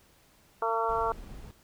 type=harmonic tone; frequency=226.7 Hz; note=A#3; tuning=48 cents flat; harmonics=2 / 3 / 4 / 5 / 6; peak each=-32 / -33 / -31 / -32 / -34 dBFS; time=0.62-1.12 s; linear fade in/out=2 ms
type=noise; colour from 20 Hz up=brown; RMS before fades=-43 dBFS; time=0.89-1.51 s; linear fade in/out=0 ms
effects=pink hiss -62 dBFS RMS until 1.63 s